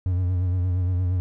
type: tone with vibrato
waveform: triangle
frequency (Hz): 90.5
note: F#2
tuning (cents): -38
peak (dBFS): -18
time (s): 0.06-1.2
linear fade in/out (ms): 0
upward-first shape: sine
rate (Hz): 8.6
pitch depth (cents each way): 49
effects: none